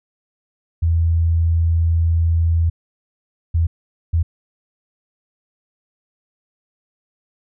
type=tone bursts at uneven times; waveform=sine; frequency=83 Hz; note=E2; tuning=12 cents sharp; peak=-13 dBFS; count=3; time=0.82-2.7 / 3.54-3.67 / 4.13-4.23 s; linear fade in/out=10 ms; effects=none